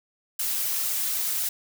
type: noise with flanger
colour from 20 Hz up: blue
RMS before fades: -27 dBFS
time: 0.39-1.49 s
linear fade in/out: 5 ms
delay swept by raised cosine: 1.3 to 4.6 ms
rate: 3.9 Hz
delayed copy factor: +0.6
effects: none